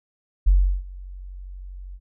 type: tone with ADSR envelope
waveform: sine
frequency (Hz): 46.25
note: F#1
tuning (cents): 0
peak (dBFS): -10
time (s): 0.46-2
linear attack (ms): 17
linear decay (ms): 350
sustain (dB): -24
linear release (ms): 54
effects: tanh soft clip ceiling -6 dBFS